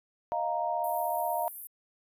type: chord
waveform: sine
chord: Eb suspended second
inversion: none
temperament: equal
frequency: 622.3 / 698.5 / 932.3 Hz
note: Eb5 / F5 / Bb5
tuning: 0 / 0 / 0 cents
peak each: -34 / -31 / -32 dBFS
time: 0.32-1.48 s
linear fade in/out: 0 ms
type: high-pass noise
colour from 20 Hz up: white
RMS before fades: -39 dBFS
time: 0.84-1.67 s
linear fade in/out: 0 ms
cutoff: 11000 Hz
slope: 48 dB/octave
effects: resampled to 32000 Hz